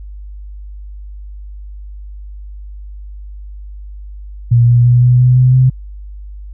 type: tone with pitch steps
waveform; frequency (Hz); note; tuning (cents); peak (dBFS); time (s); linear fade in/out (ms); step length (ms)
sine; 118.7 / 120.36 / 122.04 / 123.74 / 125.47 / 127.22 / 129; A#2 / B2 / B2 / B2 / B2 / C3 / C3; +32 / -44 / -20 / +4 / +28 / -48 / -24; -5; 4.51-5.7; 10; 170
effects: added 50 Hz sine -27 dBFS peak until 6.53 s